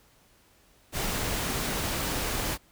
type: noise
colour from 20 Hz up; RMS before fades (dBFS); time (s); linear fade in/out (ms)
pink; -30; 0.92-2.58; 50
effects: pink hiss -61 dBFS RMS until 2.71 s